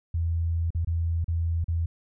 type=tone with dropouts; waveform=sine; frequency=83.4 Hz; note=E2; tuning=21 cents sharp; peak=-23 dBFS; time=0.14-1.86 s; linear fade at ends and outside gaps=5 ms; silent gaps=0.705-0.748 / 0.848-0.872 / 1.244-1.281 / 1.643-1.682 s; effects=none